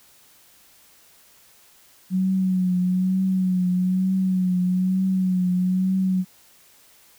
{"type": "tone with vibrato", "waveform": "sine", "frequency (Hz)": 185, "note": "F#3", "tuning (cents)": 0, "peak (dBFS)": -18, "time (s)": [2.1, 6.25], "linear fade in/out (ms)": 50, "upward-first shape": "triangle", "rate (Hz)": 1.1, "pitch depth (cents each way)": 46, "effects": ["white hiss -54 dBFS RMS until 7.18 s"]}